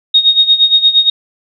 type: tone with tremolo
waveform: sine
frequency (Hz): 3729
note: A#7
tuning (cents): 0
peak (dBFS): -3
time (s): 0.14-1.1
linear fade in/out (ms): 5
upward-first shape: sine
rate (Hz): 8.6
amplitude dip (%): 80
effects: none